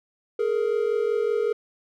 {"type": "tone pair together", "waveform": "triangle", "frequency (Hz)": [419.4, 464.7], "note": ["G#4", "A#4"], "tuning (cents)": [17, -5], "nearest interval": "major second", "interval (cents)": 178, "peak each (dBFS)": -22, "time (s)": [0.39, 1.53], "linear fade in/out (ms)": 5, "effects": []}